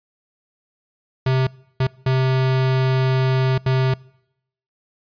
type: tone bursts at uneven times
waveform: square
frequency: 130.81 Hz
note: C3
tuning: in tune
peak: -16 dBFS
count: 4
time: 1.26-1.47 / 1.8-1.87 / 2.06-3.58 / 3.66-3.94 s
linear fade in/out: 5 ms
effects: noise-tail reverb RT60 0.8 s tail -24 dB re dry + resampled to 11025 Hz